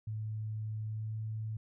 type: tone with pitch glide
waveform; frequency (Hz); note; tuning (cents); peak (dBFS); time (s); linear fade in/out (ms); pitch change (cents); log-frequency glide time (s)
sine; 108.4 to 109.53; A2 to A2; -25 to -7; -35; 0.07-1.57; 5; +18; 0.85-1.17
effects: none